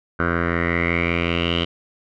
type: tone with low-pass filter sweep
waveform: 10% pulse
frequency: 85.3 Hz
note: F2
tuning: 40 cents flat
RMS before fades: -21 dBFS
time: 0.19-1.65 s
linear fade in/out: 10 ms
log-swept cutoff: 1500 to 3100 Hz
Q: 7.4
effects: none